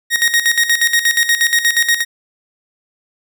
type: tone with tremolo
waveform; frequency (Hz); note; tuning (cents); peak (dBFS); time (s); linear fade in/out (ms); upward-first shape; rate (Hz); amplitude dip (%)
sawtooth; 1873; A#6; +8; -6; 0.1-2.05; 50; square; 8.4; 70
effects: none